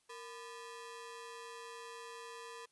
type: ring-modulated tone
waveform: sawtooth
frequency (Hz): 734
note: F#5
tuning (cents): -14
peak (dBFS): -40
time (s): 0.09-2.66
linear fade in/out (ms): 10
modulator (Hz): 269
effects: white hiss -75 dBFS RMS until 2.71 s + resampled to 24000 Hz